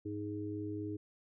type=harmonic tone; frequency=103.83 Hz; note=G#2; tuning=in tune; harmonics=1 / 3 / 4; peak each=-43 / -39 / -44 dBFS; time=0.05-0.97 s; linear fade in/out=10 ms; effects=none